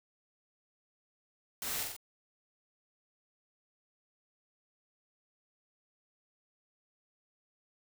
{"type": "noise with echo", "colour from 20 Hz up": "white", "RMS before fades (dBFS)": -38, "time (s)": [1.62, 1.83], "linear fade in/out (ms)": 2, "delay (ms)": 45, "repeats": 3, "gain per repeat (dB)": -3, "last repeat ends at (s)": 1.965, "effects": []}